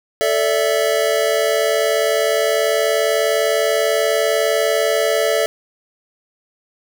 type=chord; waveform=square; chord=A suspended fourth; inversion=none; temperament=equal with one note detuned; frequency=440 / 579.2 / 659.3 Hz; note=A4 / D5 / E5; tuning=0 / -24 / 0 cents; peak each=-20 dBFS; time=0.21-5.46 s; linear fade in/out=0 ms; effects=none